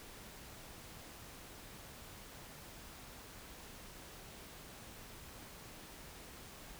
silence, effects pink hiss -53 dBFS RMS until 6.79 s

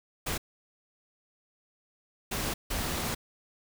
pink noise bursts at uneven times, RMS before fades -32 dBFS, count 3, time 0.26-0.38 / 2.31-2.54 / 2.7-3.15 s, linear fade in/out 10 ms, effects none

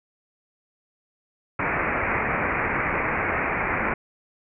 white low-pass noise, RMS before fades -25 dBFS, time 1.59-3.94 s, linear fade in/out 5 ms, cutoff 2400 Hz, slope 96 dB/octave, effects none

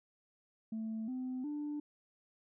sine tone with pitch steps, 221.3 / 255.7 / 295.4 Hz, A3 / C4 / D4, +10 / -40 / +10 cents, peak -35 dBFS, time 0.72-1.8 s, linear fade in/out 5 ms, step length 360 ms, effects tanh soft clip ceiling -34 dBFS

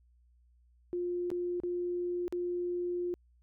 sine tone with dropouts, 353.2 Hz, F4, 20 cents sharp, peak -31 dBFS, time 0.93-3.14 s, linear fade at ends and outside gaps 0 ms, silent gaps 1.303-1.315 / 1.601-1.635 / 2.28-2.325 s, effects added 60 Hz sine -62 dBFS peak until 3.42 s

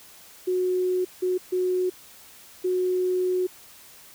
sine tone bursts at uneven times, 366.1 Hz, F#4, 18 cents flat, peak -21 dBFS, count 4, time 0.47-1.05 / 1.22-1.38 / 1.52-1.9 / 2.64-3.47 s, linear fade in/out 10 ms, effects white hiss -49 dBFS RMS until 4.14 s

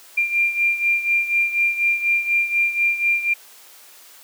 sine beating tone pair, 2385 / 2389.1 Hz, D7 / D7, +26 / +29 cents, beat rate 4.1 Hz, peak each -18 / -23 dBFS, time 0.17-3.34 s, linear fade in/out 10 ms, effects white hiss -46 dBFS RMS until 4.23 s + high-pass 400 Hz 12 dB/octave

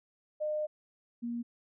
sine tone pair in turn, 608 / 236.7 Hz, D#5 / A#3, -40 / +27 cents, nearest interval octave + major third, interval 1633 cents, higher first, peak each -30 / -33 dBFS, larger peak first, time 0.4-0.67 / 1.22-1.43 s, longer first, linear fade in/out 20 ms, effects none

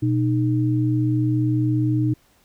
sine tone pair together, 122 / 307.4 Hz, B2 / D#4, -21 / -21 cents, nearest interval octave + major third, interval 1600 cents, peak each -19 / -21 dBFS, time 0.02-2.14 s, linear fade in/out 10 ms, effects pink hiss -59 dBFS RMS until 2.44 s

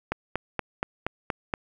click train, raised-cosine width 0.5 ms, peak -11 dBFS, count 7, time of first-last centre 0.12-1.538 s, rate 4.23 Hz, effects 8-bit

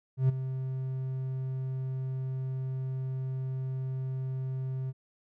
triangle tone with ADSR envelope, 131.2 Hz, C3, 5 cents sharp, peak -17 dBFS, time 0.17-4.93 s, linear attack 120 ms, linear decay 15 ms, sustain -12 dB, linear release 39 ms, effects none

